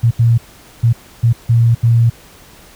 sine tone bursts at uneven times, 116.54 Hz, A#2, in tune, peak -7 dBFS, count 6, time 0.03-0.11 / 0.19-0.38 / 0.83-0.93 / 1.23-1.33 / 1.49-1.75 / 1.83-2.1 s, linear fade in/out 10 ms, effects pink hiss -42 dBFS RMS until 2.75 s

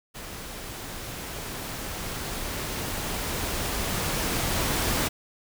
pink noise with level ramp, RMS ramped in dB -39 to -25 dBFS, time 0.14-5.09 s, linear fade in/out 20 ms, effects none

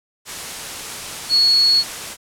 sine tone in noise, 4360 Hz, C#8, 29 cents flat, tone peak -11 dBFS, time 1.29-1.84 s, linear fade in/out 50 ms, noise white, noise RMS -29 dBFS, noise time 0.25-2.17 s, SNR +15 dB, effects low-pass 10000 Hz 12 dB/octave

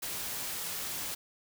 white noise, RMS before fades -37 dBFS, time 0.02-1.15 s, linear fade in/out 10 ms, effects none

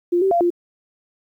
sine tone with pitch steps, 349.7 / 385.7 / 688 / 348.3 Hz, F4 / G4 / F5 / F4, +2 / -28 / -26 / -5 cents, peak -14 dBFS, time 0.12-0.504 s, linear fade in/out 10 ms, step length 96 ms, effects 9-bit

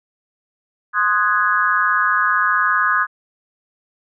sine chord, Ab dominant seventh, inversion first, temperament equal, 1046.5 / 1244.5 / 1480 / 1661.2 Hz, C6 / Eb6 / Gb6 / Ab6, 0 / 0 / 0 / 0 cents, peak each -22 / -18 / -20 / -19 dBFS, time 0.93-3.07 s, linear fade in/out 50 ms, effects none

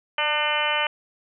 harmonic tone with a mistuned harmonic, 300 Hz, D4, 37 cents sharp, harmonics 2 / 3 / 4 / 5 / 6 / 7 / 8 / 9 / 10, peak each -30 / -28 / -30 / -30 / -32 / -30 / -29 / -32 / -27 dBFS, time 0.18-0.87 s, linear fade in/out 2 ms, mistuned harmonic 2, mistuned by -23 cents, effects none

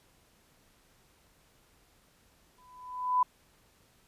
sine tone with exponential growth, 1000 Hz, B5, 21 cents sharp, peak -20 dBFS, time 2.58-3.23 s, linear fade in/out 5 ms, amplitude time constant 140 ms, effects pink hiss -65 dBFS RMS until 4.07 s + resampled to 32000 Hz

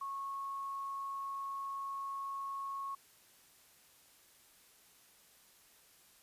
sine tone, 1098 Hz, C#6, 17 cents flat, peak -38 dBFS, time 0.01-2.95 s, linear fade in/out 5 ms, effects white hiss -64 dBFS RMS until 6.22 s + resampled to 32000 Hz

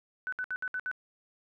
sine tone bursts, 1500 Hz, F#6, 23 cents sharp, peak -31 dBFS, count 6, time 0.27-0.914 s, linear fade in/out 0 ms, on 54 ms, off 64 ms, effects none

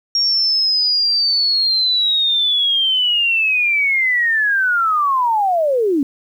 sine linear sweep, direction down, 5588 to 261.6 Hz, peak -13 dBFS, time 0.15-6.03 s, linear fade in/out 2 ms, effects 8-bit

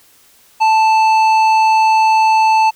sine tone with tanh clipping, 880 Hz, A5, in tune, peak -10 dBFS, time 0.6-2.71 s, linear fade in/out 20 ms, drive 11 dB, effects white hiss -49 dBFS RMS until 2.75 s

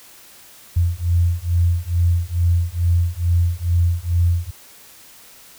sine beating tone pair, 85.2 / 87.5 Hz, F2 / F2, -42 / +4 cents, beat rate 2.3 Hz, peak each -18 dBFS, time 0.76-4.51 s, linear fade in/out 10 ms, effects white hiss -45 dBFS RMS until 5.58 s

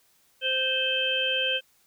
harmonic tone, 521 Hz, C5, 7 cents flat, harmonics 1 / 3 / 5 / 6, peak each -31 / -32 / -29 / -26 dBFS, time 0.41-1.61 s, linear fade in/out 50 ms, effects white hiss -64 dBFS RMS until 1.86 s

